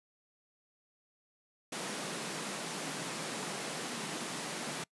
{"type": "high-pass noise", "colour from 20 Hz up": "pink", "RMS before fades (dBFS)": -39, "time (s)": [1.72, 4.84], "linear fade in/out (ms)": 5, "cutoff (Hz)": 150, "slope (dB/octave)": 48, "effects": ["noise-tail reverb RT60 0.1 s tail -25 dB re dry", "resampled to 24000 Hz"]}